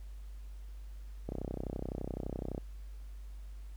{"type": "click train", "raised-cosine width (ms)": 2, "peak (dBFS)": -24, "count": 42, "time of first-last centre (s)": [1.29, 2.579], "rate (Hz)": 31.8, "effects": ["added 50 Hz sine -43 dBFS peak until 3.76 s", "pink hiss -66 dBFS RMS until 3.76 s"]}